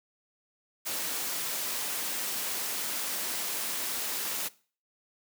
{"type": "noise", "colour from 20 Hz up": "white", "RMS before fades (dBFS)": -33, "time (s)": [0.85, 4.49], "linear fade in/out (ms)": 20, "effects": ["noise-tail reverb RT60 0.4 s tail -20 dB re dry", "high-pass 200 Hz 12 dB/octave"]}